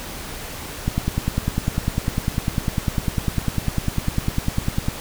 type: click train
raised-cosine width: 5 ms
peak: -7 dBFS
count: 41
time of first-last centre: 0.88-4.884 s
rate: 9.99 Hz
effects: pink hiss -33 dBFS RMS until 5 s